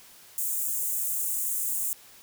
white high-pass noise, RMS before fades -29 dBFS, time 0.38-1.93 s, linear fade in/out 0 ms, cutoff 7000 Hz, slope 48 dB/octave, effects white hiss -52 dBFS RMS until 2.22 s

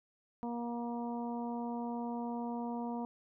harmonic tone, 237.2 Hz, A#3, 30 cents sharp, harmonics 1 / 2 / 3 / 4 / 5, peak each -37 / -45 / -44 / -44 / -57 dBFS, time 0.43-3.05 s, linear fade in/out 0 ms, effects none

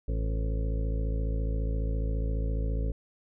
harmonic tone with a mistuned harmonic, 54.6 Hz, A1, 13 cents flat, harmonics 1 / 2 / 3 / 4 / 5 / 6 / 8 / 9 / 10, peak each -27 / -36 / -40 / -48 / -42 / -51 / -43 / -46 / -47 dBFS, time 0.08-2.92 s, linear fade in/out 5 ms, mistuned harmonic 6, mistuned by +85 cents, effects none

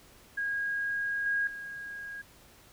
sine tone with level steps, 1636 Hz, G#6, 26 cents flat, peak -29 / -26 / -38 dBFS, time 0.37-2.22 s, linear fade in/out 10 ms, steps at 1.26 / 1.47 s, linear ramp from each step 2 ms, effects pink hiss -57 dBFS RMS until 2.72 s

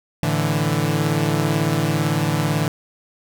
sawtooth chord, A suspended fourth, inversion none, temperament equal, 110 / 146.83 / 164.81 Hz, A2 / D3 / E3, 0 / 0 / 0 cents, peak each -21 / -17 / -18 dBFS, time 0.23-2.68 s, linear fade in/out 0 ms, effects none

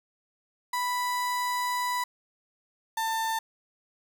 35% pulse tone pair in turn, 987.8 / 894.1 Hz, B5 / A5, 0 / +28 cents, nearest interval major second, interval 172 cents, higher first, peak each -25 dBFS, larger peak neither, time 0.73-2.04 / 2.97-3.39 s, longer first, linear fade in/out 5 ms, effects 9-bit

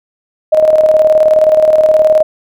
sine tone with tremolo, 622.3 Hz, D#5, in tune, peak -3 dBFS, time 0.52-2.23 s, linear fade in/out 10 ms, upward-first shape square, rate 19 Hz, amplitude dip 50%, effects none

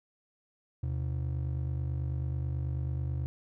triangle ring-modulated tone, 103.83 Hz, G#2, in tune, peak -25 dBFS, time 0.83-3.26 s, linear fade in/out 0 ms, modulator 24.6 Hz, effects none

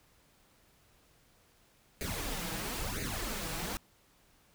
pink noise with flanger, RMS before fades -37 dBFS, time 2.01-3.77 s, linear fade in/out 0 ms, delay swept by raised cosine 0.45 to 6.25 ms, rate 1 Hz, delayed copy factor +0.8, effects pink hiss -66 dBFS RMS until 4.54 s

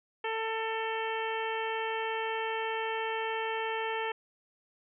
harmonic tone, 445.8 Hz, A4, 23 cents sharp, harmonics 1 / 2 / 3 / 4 / 5 / 6 / 7, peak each -35 / -35 / -42 / -39 / -42 / -42 / -44 dBFS, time 0.24-4.12 s, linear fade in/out 5 ms, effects none

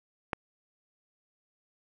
click, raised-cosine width 0.5 ms, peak -14 dBFS, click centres 0.332 s, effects none

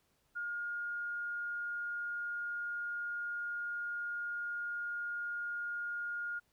sine tone, 1422 Hz, F6, 31 cents sharp, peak -36 dBFS, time 0.35-6.4 s, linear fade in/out 20 ms, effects pink hiss -75 dBFS RMS until 6.52 s

